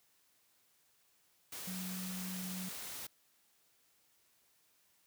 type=tone in noise; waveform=sine; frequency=185 Hz; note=F#3; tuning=in tune; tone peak=-41 dBFS; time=1.67-2.69 s; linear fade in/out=5 ms; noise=white; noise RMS=-45 dBFS; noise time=1.52-3.07 s; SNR=+1 dB; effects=white hiss -72 dBFS RMS until 5.06 s + high-pass 60 Hz 12 dB/octave